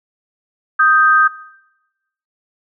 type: tone pair together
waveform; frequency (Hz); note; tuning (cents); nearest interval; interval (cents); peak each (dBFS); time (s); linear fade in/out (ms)
sine; 1246.1 / 1570; D#6 / G6; +2 / +2; major third; 400; -11; 0.79-1.28; 10
effects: noise-tail reverb RT60 1.0 s tail -22 dB re dry